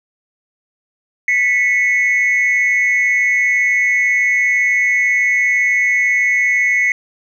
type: tone pair together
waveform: sine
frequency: 1979 / 2197 Hz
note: B6 / C#7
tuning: +3 / -16 cents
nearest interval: major second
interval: 181 cents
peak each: -13 dBFS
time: 1.28-6.92 s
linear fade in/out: 2 ms
effects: tanh soft clip ceiling -7 dBFS + 8-bit